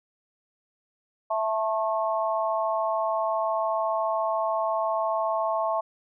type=chord; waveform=sine; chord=A major; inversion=second; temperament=equal with one note detuned; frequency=659.3 / 880 / 1086.5 Hz; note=E5 / A5 / C#6; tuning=0 / 0 / -35 cents; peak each=-26 / -29 / -29 dBFS; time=1.3-5.81 s; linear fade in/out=10 ms; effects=none